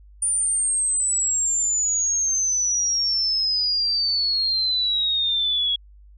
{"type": "exponential sweep", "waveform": "sine", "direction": "down", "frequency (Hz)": [9340, 3322], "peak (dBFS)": -19, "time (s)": [0.22, 5.76], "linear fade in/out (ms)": 5, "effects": ["added 50 Hz sine -45 dBFS peak until 6.17 s"]}